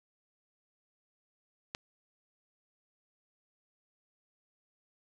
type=click; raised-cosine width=0.2 ms; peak=-19 dBFS; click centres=1.749 s; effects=none